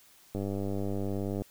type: click train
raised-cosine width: 2 ms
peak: -21 dBFS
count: 107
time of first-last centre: 0.35-1.42 s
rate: 99.1 Hz
effects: white hiss -59 dBFS RMS until 1.5 s